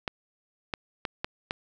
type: clicks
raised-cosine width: 0.3 ms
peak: -13 dBFS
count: 5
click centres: 0.078 / 0.738 / 1.052 / 1.245 / 1.509 s
effects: none